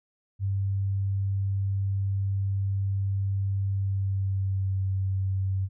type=tone with pitch glide; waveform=sine; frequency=98 to 95.87 Hz; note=G2 to G2; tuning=0 to -38 cents; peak=-24 dBFS; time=0.39-5.69 s; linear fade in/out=50 ms; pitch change=-38 cents; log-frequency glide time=3.71-4.8 s; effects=none